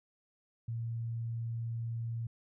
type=tone; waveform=sine; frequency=115.5 Hz; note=A#2; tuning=16 cents flat; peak=-34 dBFS; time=0.68-2.27 s; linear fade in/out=5 ms; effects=none